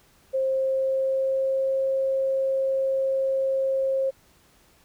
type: tone with pitch glide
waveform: sine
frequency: 530 to 535.2 Hz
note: C5 to C5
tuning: +22 to +39 cents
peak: -21 dBFS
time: 0.33-4.11 s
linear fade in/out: 20 ms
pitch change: +17 cents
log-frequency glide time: 0.48-1.8 s
effects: pink hiss -59 dBFS RMS until 4.84 s